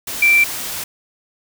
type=tone in noise; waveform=sine; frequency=2347 Hz; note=D7; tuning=2 cents flat; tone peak=-9 dBFS; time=0.22-0.44 s; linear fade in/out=5 ms; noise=white; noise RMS=-26 dBFS; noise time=0.07-0.84 s; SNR=+14 dB; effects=none